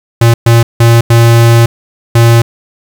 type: tone bursts at uneven times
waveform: square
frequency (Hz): 116.54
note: A#2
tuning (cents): 0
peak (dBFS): -3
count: 5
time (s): 0.21-0.34 / 0.46-0.63 / 0.8-1.01 / 1.1-1.66 / 2.15-2.42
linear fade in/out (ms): 5
effects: 7-bit